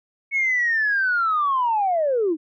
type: linear sweep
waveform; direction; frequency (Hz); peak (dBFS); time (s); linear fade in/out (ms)
sine; down; 2218 to 293.7; -17; 0.31-2.37; 50
effects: tanh soft clip ceiling -13 dBFS

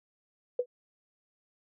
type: tone with exponential decay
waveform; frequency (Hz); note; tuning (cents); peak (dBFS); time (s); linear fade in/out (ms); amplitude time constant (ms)
sine; 493.9; B4; 0; -21; 0.59-0.66; 5; 15
effects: none

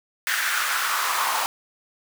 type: noise with high-pass filter sweep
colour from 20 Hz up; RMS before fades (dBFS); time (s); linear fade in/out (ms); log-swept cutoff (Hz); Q
pink; -24; 0.27-1.46; 0; 1700 to 910; 3.6
effects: none

